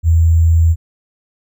sine tone with sample-and-hold, 82.41 Hz, E2, in tune, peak -7 dBFS, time 0.03-0.76 s, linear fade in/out 50 ms, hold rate 7350 Hz, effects none

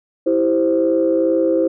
sine chord, C major, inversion first, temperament equal, 329.6 / 392 / 523.3 Hz, E4 / G4 / C5, 0 / 0 / 0 cents, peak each -16 / -21 / -16 dBFS, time 0.26-1.68 s, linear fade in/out 10 ms, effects tanh soft clip ceiling -5 dBFS

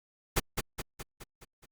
pink noise with echo, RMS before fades -26 dBFS, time 0.36-0.4 s, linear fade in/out 10 ms, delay 210 ms, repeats 6, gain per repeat -5 dB, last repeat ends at 1.66 s, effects Opus 48 kbps

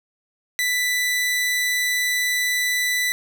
sawtooth tone, 1984 Hz, B6, 7 cents sharp, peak -16 dBFS, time 0.59-3.12 s, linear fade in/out 0 ms, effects none

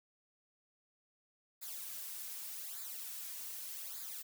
blue noise with flanger, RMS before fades -45 dBFS, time 1.61-4.23 s, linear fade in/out 20 ms, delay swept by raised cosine 0.34 to 3.74 ms, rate 0.84 Hz, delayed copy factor -0.7, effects none

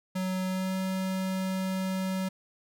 square tone with pitch glide, 186.2 to 188.69 Hz, F#3 to F#3, +11 to +34 cents, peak -29 dBFS, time 0.15-2.29 s, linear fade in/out 10 ms, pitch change +23 cents, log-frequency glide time 0.46-0.75 s, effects none

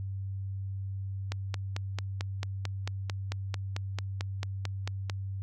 click train, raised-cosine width 0.2 ms, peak -17 dBFS, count 18, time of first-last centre 1.32-5.098 s, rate 4.5 Hz, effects added 97 Hz sine -33 dBFS peak until 5.42 s

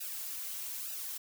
blue noise with flanger, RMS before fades -40 dBFS, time 0-1.18 s, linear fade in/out 10 ms, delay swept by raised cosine 0.91 to 4.61 ms, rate 1.1 Hz, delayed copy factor -0.65, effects none

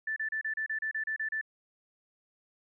sine tone bursts, 1760 Hz, A6, in tune, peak -30 dBFS, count 11, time 0.07-1.413 s, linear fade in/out 5 ms, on 93 ms, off 32 ms, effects none

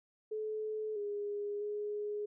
sine tone with pitch steps, 431.4 / 410.6 / 416.6 Hz, A4 / G#4 / G#4, -34 / -20 / +5 cents, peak -35 dBFS, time 0.31-2.26 s, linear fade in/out 10 ms, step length 650 ms, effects none

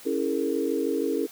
sine chord, A# half-diminished seventh, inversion first, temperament equal with one note detuned, 277.2 / 329.6 / 415.3 / 461.6 Hz, C#4 / E4 / G#4 / A#4, 0 / 0 / 0 / -17 cents, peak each -29 dBFS, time 0.05-1.27 s, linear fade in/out 20 ms, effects white hiss -47 dBFS RMS until 1.31 s + high-pass 100 Hz 12 dB/octave

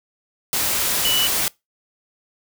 sine tone in noise, 2960 Hz, F#7, in tune, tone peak -18 dBFS, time 1.05-1.27 s, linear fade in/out 0 ms, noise white, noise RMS -21 dBFS, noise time 0.53-1.48 s, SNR 0 dB, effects noise-tail reverb RT60 0.2 s tail -23 dB re dry

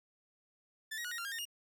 sawtooth tone with pitch steps, 1759 / 1893 / 1456 / 1874 / 1384 / 1616 / 1834 / 2848 Hz, A6 / A#6 / F#6 / A#6 / F6 / G#6 / A#6 / F7, -1 / +26 / -28 / +9 / -16 / -48 / -29 / +33 cents, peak -35 dBFS, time 0.91-1.454 s, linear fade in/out 10 ms, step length 68 ms, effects none

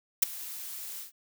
blue noise with ADSR envelope, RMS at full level -18 dBFS, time 0.22-1.12 s, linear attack 10 ms, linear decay 9 ms, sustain -22 dB, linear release 120 ms, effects none

